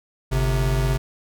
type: tone pair together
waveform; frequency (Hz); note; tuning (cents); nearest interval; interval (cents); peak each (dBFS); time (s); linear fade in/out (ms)
square; 49.15 / 130.81; G1 / C3; +5 / 0; octave + perfect fourth; 1695; -22; 0.31-0.98; 20
effects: none